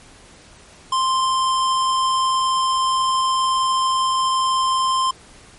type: tone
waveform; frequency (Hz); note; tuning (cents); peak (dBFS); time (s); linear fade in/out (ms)
square; 1046.5; C6; 0; -17; 0.92-5.11; 5
effects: pink hiss -46 dBFS RMS until 5.58 s + MP3 48 kbps